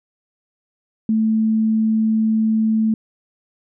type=tone; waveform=sine; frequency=220 Hz; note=A3; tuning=in tune; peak=-14 dBFS; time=1.09-2.94 s; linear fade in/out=2 ms; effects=none